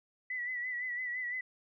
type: tone with vibrato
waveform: sine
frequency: 1975.5 Hz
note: B6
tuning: in tune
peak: -34 dBFS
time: 0.3-1.41 s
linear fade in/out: 5 ms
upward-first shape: sine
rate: 5.9 Hz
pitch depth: 50 cents each way
effects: none